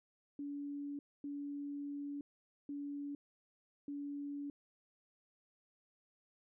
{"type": "tone bursts at uneven times", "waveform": "sine", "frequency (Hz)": 285.9, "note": "D4", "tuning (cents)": -46, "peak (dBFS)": -40, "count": 4, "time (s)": [[0.39, 0.99], [1.24, 2.21], [2.69, 3.15], [3.88, 4.5]], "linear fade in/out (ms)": 2, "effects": []}